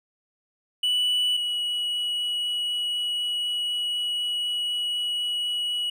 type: tone pair in turn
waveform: triangle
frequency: 2960 / 2926 Hz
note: F#7 / F#7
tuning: 0 / -20 cents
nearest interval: unison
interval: 20 cents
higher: first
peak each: -19 / -23 dBFS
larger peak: first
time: 0.83-1.37 / 1.37-5.9 s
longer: second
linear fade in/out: 5 ms
effects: none